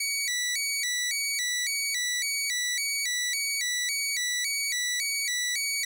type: tone with vibrato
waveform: 15% pulse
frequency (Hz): 2104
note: C7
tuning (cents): +9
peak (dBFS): -20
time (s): 0-5.85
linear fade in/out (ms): 5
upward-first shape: square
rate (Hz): 1.8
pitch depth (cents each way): 120
effects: none